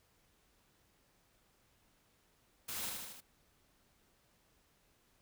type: noise with echo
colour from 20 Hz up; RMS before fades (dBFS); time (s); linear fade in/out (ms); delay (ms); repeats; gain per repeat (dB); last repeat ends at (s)
white; -42; 2.68-2.9; 10; 77; 4; -3; 3.208
effects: pink hiss -72 dBFS RMS until 5.21 s